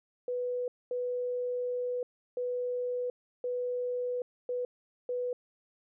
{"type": "tone bursts at uneven times", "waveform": "sine", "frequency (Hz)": 493.9, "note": "B4", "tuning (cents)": 0, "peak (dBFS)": -30, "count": 6, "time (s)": [[0.28, 0.68], [0.91, 2.03], [2.37, 3.1], [3.44, 4.22], [4.49, 4.65], [5.09, 5.33]], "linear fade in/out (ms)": 2, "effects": []}